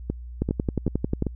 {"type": "two click trains", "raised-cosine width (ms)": 3, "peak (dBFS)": [-12, -10], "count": [4, 10], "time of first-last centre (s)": [[0.1, 1.267], [0.42, 1.224]], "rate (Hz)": [2.57, 11.2], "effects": ["added 60 Hz sine -35 dBFS peak until 1.35 s"]}